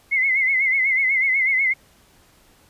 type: tone with vibrato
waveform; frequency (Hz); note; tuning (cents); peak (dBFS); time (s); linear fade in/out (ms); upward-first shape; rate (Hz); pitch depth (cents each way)
sine; 2109; C7; +13; -16; 0.11-1.74; 20; sine; 8.1; 80
effects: pink hiss -55 dBFS RMS until 2.69 s + resampled to 32000 Hz